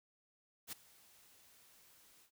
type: noise with ADSR envelope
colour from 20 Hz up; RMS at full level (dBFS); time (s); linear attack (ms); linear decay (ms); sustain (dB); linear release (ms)
white; -43; 0.67-2.31; 54; 10; -22; 86
effects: none